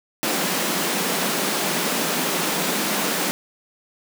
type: high-pass noise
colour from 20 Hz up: pink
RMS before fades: -23 dBFS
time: 0.23-3.31 s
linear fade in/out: 0 ms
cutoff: 160 Hz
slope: 96 dB/octave
effects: none